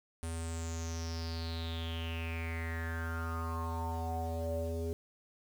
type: tone with low-pass filter sweep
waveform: square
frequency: 82.41 Hz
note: E2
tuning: in tune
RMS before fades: -37 dBFS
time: 0.23-4.93 s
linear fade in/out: 0 ms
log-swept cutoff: 9600 to 450 Hz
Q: 7.9
effects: 9-bit